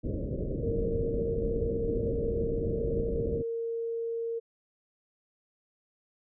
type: low-pass noise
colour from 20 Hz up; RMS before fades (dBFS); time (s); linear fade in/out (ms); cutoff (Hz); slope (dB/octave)
pink; -32; 0.03-3.43; 20; 590; 96
type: tone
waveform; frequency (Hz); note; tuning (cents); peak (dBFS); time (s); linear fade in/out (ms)
sine; 460.5; A#4; -21; -30; 0.62-4.4; 20
effects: none